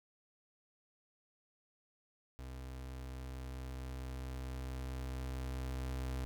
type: tone with level ramp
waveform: 35% pulse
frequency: 64.5 Hz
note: C2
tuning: 24 cents flat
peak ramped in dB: -43 to -35 dBFS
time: 2.39-6.25 s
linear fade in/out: 0 ms
effects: none